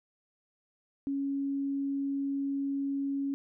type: tone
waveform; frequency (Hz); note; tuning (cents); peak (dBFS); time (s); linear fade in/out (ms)
sine; 277.2; C#4; 0; -29; 1.07-3.34; 0
effects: none